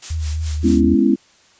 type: noise with tremolo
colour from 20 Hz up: blue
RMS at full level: -27 dBFS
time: 0.02-0.81 s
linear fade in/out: 5 ms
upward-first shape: sine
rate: 4.7 Hz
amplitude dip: 80%
type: tone with vibrato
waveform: sine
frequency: 77.78 Hz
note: D#2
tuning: in tune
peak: -19 dBFS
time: 0.1-0.95 s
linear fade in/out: 10 ms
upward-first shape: triangle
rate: 3.9 Hz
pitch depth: 63 cents each way
type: chord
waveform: sine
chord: C# minor seventh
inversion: second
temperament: just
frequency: 207.9 / 249.5 / 277.2 / 332.6 Hz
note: G#3 / B3 / C#4 / E4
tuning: +2 / +18 / 0 / +16 cents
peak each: -17 dBFS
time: 0.63-1.16 s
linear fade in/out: 20 ms
effects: white hiss -52 dBFS RMS until 1.59 s + resampled to 16000 Hz